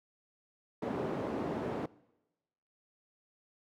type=band-pass noise; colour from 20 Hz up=white; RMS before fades=-36 dBFS; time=0.82-1.86 s; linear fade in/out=5 ms; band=160 to 490 Hz; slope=12 dB/octave; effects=noise-tail reverb RT60 1.0 s tail -22 dB re dry